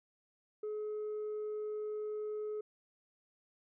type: tone with tanh clipping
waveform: sine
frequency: 424.8 Hz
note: G#4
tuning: 39 cents sharp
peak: -37 dBFS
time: 0.63-2.61 s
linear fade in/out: 5 ms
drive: 1 dB
effects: none